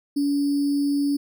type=tone with sample-and-hold; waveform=sine; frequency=284.7 Hz; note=C#4; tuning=46 cents sharp; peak=-19 dBFS; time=0.16-1.17 s; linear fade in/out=10 ms; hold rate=4900 Hz; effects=none